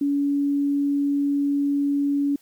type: tone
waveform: sine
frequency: 283.7 Hz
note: C#4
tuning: 40 cents sharp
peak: -19 dBFS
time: 0.01-2.36 s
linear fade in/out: 5 ms
effects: white hiss -59 dBFS RMS until 2.41 s